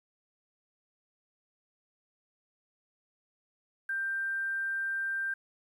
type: tone with quantisation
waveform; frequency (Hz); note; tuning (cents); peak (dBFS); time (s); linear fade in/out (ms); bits
sine; 1575; G6; +8; -30; 3.89-5.34; 5; 10
effects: none